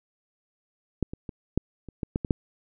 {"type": "clicks", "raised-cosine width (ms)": 3, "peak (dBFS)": [-11, -22, -22, -9, -27, -16, -12, -16, -8], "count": 9, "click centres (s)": [1.027, 1.135, 1.292, 1.576, 1.887, 2.032, 2.159, 2.248, 2.308], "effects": []}